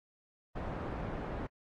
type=low-pass noise; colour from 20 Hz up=pink; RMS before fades=-39 dBFS; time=0.55-1.47 s; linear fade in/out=10 ms; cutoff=1100 Hz; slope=12 dB/octave; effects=AAC 32 kbps